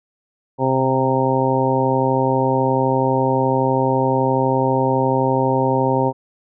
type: harmonic tone with a mistuned harmonic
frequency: 131.9 Hz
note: C3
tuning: 14 cents sharp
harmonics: 1 / 2 / 3 / 4 / 5 / 6 / 7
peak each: -22 / -22 / -22 / -21 / -28 / -25 / -21 dBFS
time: 0.58-6.13 s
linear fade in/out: 50 ms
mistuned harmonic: 1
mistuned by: -17 cents
effects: none